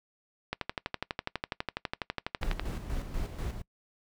click train, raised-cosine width 0.3 ms, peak -15 dBFS, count 26, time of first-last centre 0.53-2.596 s, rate 12.1 Hz
brown noise with tremolo, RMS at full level -33 dBFS, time 2.41-3.62 s, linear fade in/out 5 ms, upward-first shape square, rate 4.1 Hz, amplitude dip 55%
effects noise-tail reverb RT60 0.1 s tail -23 dB re dry

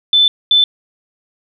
sine tone bursts at uneven times, 3520 Hz, A7, in tune, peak -7 dBFS, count 2, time 0.13-0.28 / 0.51-0.64 s, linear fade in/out 2 ms, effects none

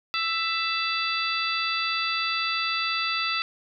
harmonic tone with a mistuned harmonic, 663 Hz, E5, 10 cents sharp, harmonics 2 / 3 / 4 / 5 / 6 / 7, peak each -29 / -34 / -29 / -33 / -35 / -32 dBFS, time 0.14-3.42 s, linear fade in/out 0 ms, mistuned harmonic 5, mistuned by +82 cents, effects none

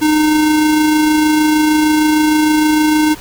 square tone with amplitude modulation, 306.4 Hz, D#4, 27 cents flat, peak -9 dBFS, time 0.01-3.15 s, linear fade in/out 20 ms, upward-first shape sine, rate 26.5 Hz, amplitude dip 25%, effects pink hiss -34 dBFS RMS until 3.2 s

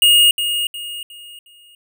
square tone with echo, 2857 Hz, F7, 39 cents sharp, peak -9 dBFS, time 0.02-0.31 s, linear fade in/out 2 ms, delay 360 ms, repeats 4, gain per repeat -9 dB, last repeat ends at 1.75 s, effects none

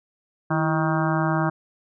harmonic tone with a mistuned harmonic, 157.5 Hz, D#3, 21 cents sharp, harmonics 1 / 2 / 4 / 5 / 6 / 7 / 8 / 9 / 10, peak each -23 / -26 / -29 / -30 / -31 / -31 / -32 / -33 / -33 dBFS, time 0.5-1.5 s, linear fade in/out 10 ms, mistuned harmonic 2, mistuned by +67 cents, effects none

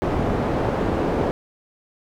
white low-pass noise, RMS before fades -22 dBFS, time 0.02-1.31 s, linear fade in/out 0 ms, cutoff 560 Hz, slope 12 dB/octave, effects none

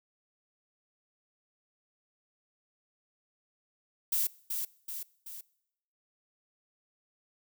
violet noise with echo, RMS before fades -29 dBFS, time 4.12-4.27 s, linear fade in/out 5 ms, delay 380 ms, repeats 3, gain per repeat -5 dB, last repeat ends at 5.41 s, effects noise-tail reverb RT60 0.8 s tail -23 dB re dry

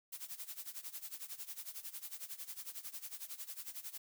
blue noise with tremolo, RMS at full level -44 dBFS, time 0.12-3.98 s, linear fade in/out 10 ms, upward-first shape sine, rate 11 Hz, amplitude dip 85%, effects none

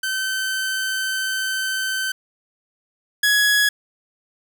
sawtooth tone pair in turn, 1538 / 1676.9 Hz, G6 / G#6, -33 / +16 cents, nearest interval minor second, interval 149 cents, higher second, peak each -18 / -11 dBFS, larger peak second, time 0.03-2.12 / 3.23-3.69 s, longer first, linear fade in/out 5 ms, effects none

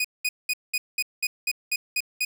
sawtooth tone bursts, 2482 Hz, D#7, 5 cents flat, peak -19 dBFS, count 10, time 0-2.25 s, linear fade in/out 5 ms, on 45 ms, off 200 ms, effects none

